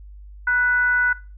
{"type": "tone with frequency modulation", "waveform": "sine", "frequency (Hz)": 1479, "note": "F#6", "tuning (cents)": -1, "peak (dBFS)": -16, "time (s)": [0.47, 1.13], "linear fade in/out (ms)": 5, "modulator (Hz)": 514, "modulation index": 0.36, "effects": ["noise-tail reverb RT60 0.3 s tail -18 dB re dry", "added 50 Hz sine -38 dBFS peak until 1.37 s"]}